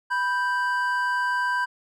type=tone pair together; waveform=triangle; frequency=987.8 / 1568 Hz; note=B5 / G6; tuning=0 / 0 cents; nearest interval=minor sixth; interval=800 cents; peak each=-23 dBFS; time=0.1-1.66 s; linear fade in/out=20 ms; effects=none